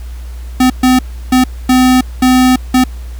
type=tone bursts at uneven times; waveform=square; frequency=255 Hz; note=C4; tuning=44 cents flat; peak=-6 dBFS; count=6; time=0.6-0.7 / 0.83-0.99 / 1.32-1.44 / 1.69-2.01 / 2.22-2.56 / 2.74-2.84 s; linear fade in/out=5 ms; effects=added 60 Hz sine -22 dBFS peak until 3.19 s + pink hiss -41 dBFS RMS until 3.19 s